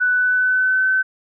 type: tone with pitch glide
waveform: sine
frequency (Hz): 1489 to 1526.4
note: F#6 to G6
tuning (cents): +11 to -47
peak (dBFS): -14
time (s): 0-1.03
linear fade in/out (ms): 20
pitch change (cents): +42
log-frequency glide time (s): 0.11-0.89
effects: none